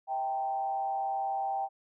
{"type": "tone with frequency modulation", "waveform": "sine", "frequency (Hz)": 784, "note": "G5", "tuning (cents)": 0, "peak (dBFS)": -29, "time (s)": [0.07, 1.69], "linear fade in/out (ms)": 50, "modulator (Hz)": 135, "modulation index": 0.51, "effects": []}